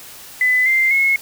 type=tone with pitch steps; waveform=sine; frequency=2006 / 2089 / 2175 Hz; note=B6 / C7 / C#7; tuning=+26 / -3 / -33 cents; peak=-12 dBFS; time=0.41-1.16 s; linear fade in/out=2 ms; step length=250 ms; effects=white hiss -38 dBFS RMS until 1.21 s